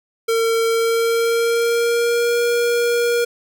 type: tone with pitch glide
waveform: square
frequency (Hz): 455.7 to 474.8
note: A#4 to A#4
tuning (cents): -39 to +32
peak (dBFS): -16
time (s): 0.28-3.25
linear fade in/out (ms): 10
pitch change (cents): +71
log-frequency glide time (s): 0.67-2.41
effects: none